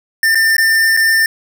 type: tone with dropouts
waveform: square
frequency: 1796 Hz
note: A6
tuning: 35 cents sharp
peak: -10 dBFS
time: 0.23-1.26 s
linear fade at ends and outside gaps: 2 ms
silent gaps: 0.348-0.354 / 0.567-0.581 / 0.967-0.972 s
effects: 8-bit